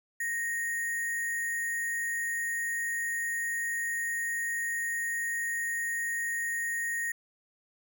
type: tone with sample-and-hold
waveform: sine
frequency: 1864.7 Hz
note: A#6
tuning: in tune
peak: -29 dBFS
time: 0.2-7.12 s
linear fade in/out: 5 ms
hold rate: 8820 Hz
effects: none